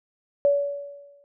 sine tone with exponential decay, 569 Hz, C#5, 45 cents sharp, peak -14 dBFS, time 0.45-1.24 s, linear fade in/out 0 ms, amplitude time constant 170 ms, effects none

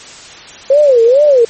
sine tone with vibrato, 522 Hz, C5, 4 cents flat, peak -4 dBFS, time 0.7-1.45 s, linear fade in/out 5 ms, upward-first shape sine, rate 2.3 Hz, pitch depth 240 cents each way, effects white hiss -33 dBFS RMS until 1.49 s + MP3 32 kbps

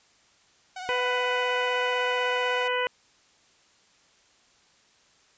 sawtooth tone with vibrato, 740 Hz, F#5, in tune, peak -31 dBFS, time 0.76-2.68 s, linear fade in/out 5 ms, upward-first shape sine, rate 16 Hz, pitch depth 36 cents each way
harmonic tone, 497.3 Hz, B4, 12 cents sharp, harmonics 1 / 2 / 3 / 4 / 5 / 6, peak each -28 / -30 / -32 / -32 / -35 / -34 dBFS, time 0.89-2.87 s, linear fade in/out 0 ms
effects white hiss -61 dBFS RMS until 5.37 s + resampled to 16000 Hz

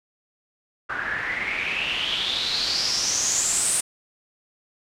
white noise with low-pass filter sweep, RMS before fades -25 dBFS, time 0.89-3.81 s, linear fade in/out 10 ms, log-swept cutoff 1500 to 9100 Hz, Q 6.8, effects none

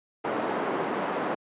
pink band-pass noise, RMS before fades -29 dBFS, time 0.24-1.35 s, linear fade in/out 10 ms, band 290 to 1200 Hz, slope 12 dB/octave, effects high-pass 150 Hz 12 dB/octave + resampled to 8000 Hz

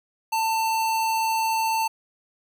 square tone, 893 Hz, A5, 25 cents sharp, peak -22 dBFS, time 0.32-1.88 s, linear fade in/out 10 ms, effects none

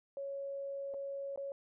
sine tone with dropouts, 554.4 Hz, C#5, in tune, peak -38 dBFS, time 0.17-1.52 s, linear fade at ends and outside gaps 1 ms, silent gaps 0.939-0.943 / 1.36-1.375 s, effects none

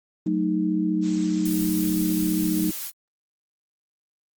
sine chord, D# diminished, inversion first, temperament equal, 185 / 220 / 311.1 Hz, F#3 / A3 / D#4, 0 / 0 / 0 cents, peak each -25 / -28 / -23 dBFS, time 0.26-2.71 s, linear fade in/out 5 ms
blue noise, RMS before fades -32 dBFS, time 1.01-2.92 s, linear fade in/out 50 ms
effects Opus 24 kbps

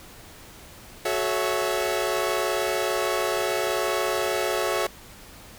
sawtooth chord, F# minor seventh, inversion none, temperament equal with one note detuned, 370 / 430.7 / 554.4 / 659.3 Hz, F#4 / A4 / C#5 / E5, 0 / -37 / 0 / 0 cents, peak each -25 dBFS, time 1.05-4.87 s, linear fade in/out 5 ms, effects pink hiss -46 dBFS RMS until 5.58 s

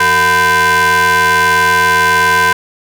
45% pulse ring-modulated tone, 275.4 Hz, C#4, 11 cents flat, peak -5 dBFS, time 0-2.53 s, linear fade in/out 5 ms, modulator 1280 Hz, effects none

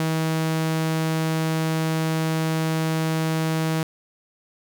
sawtooth tone, 160 Hz, D#3, 49 cents sharp, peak -17 dBFS, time 0-3.83 s, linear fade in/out 2 ms, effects none

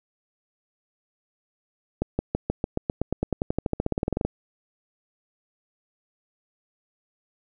accelerating click train, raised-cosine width 2 ms, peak -10 dBFS, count 26, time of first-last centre 2.02-4.25 s, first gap 170 ms, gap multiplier 0.94, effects none

